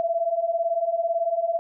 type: beating tone pair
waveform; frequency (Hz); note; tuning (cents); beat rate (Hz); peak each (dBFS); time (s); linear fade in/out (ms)
sine; 659.3 / 677.3; E5 / E5; 0 / +47; 18; -26 / -23; 0-1.59; 0
effects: none